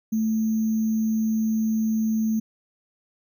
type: tone with sample-and-hold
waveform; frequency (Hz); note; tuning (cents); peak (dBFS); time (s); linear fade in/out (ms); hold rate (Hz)
sine; 220; A3; 0; -20; 0.12-2.4; 10; 6300
effects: none